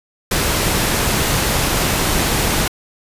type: noise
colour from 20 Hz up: pink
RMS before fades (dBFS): -17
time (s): 0.31-2.68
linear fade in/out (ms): 5
effects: resampled to 32000 Hz